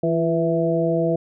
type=harmonic tone with a mistuned harmonic; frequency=164.81 Hz; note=E3; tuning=in tune; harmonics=1 / 2 / 3 / 4; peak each=-23 / -23 / -23 / -23 dBFS; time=0.03-1.16 s; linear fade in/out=5 ms; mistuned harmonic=2; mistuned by=+44 cents; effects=none